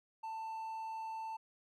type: tone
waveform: triangle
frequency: 889 Hz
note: A5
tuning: 18 cents sharp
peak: -38 dBFS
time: 0.23-1.37 s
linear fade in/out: 10 ms
effects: none